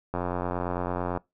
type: click train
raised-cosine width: 1 ms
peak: -15 dBFS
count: 93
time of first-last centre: 0.14-1.174 s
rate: 89 Hz
effects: noise-tail reverb RT60 0.2 s tail -23 dB re dry